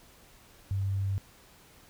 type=tone; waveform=sine; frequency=97.7 Hz; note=G2; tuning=5 cents flat; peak=-27 dBFS; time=0.71-1.18 s; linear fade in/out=0 ms; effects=pink hiss -57 dBFS RMS until 1.89 s